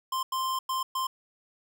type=tone bursts at uneven times; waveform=square; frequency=1046.5 Hz; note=C6; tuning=in tune; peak=-28 dBFS; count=4; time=0.12-0.23 / 0.32-0.59 / 0.69-0.83 / 0.95-1.07 s; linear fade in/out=5 ms; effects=none